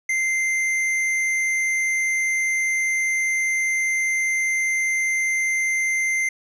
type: tone with hard clipping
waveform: triangle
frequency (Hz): 2085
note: C7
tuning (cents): -7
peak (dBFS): -21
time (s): 0.09-6.29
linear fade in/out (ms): 5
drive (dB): 12
effects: none